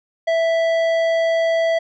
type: tone with tanh clipping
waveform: sine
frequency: 659.3 Hz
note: E5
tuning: in tune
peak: -17 dBFS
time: 0.27-1.79 s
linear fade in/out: 10 ms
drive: 12 dB
effects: none